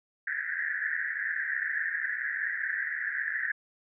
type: band-pass noise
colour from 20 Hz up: pink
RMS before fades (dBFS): -32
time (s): 0.27-3.52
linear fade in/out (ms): 5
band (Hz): 1600 to 1900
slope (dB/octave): 96
effects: none